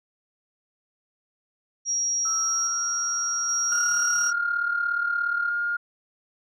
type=tone with tremolo; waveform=sine; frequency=5660 Hz; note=F8; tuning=22 cents sharp; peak=-22 dBFS; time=1.85-4.33 s; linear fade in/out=50 ms; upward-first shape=square; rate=0.61 Hz; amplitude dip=25%
type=tone with pitch glide; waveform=sine; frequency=1332 to 1379 Hz; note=E6 to F6; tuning=+18 to -22 cents; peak=-29 dBFS; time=2.25-5.5 s; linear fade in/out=5 ms; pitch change=+60 cents; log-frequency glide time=2.42-2.83 s
type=tone; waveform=sine; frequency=1416 Hz; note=F6; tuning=23 cents sharp; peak=-23 dBFS; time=3.71-5.77 s; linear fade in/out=10 ms
effects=tanh soft clip ceiling -14 dBFS